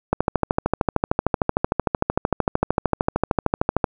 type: click train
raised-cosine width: 1 ms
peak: -3 dBFS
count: 50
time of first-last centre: 0.13-3.842 s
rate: 13.2 Hz
effects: none